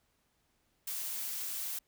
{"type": "noise", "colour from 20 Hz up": "blue", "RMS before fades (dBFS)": -38, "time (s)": [0.87, 1.79], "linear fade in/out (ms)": 5, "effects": ["pink hiss -75 dBFS RMS until 1.87 s"]}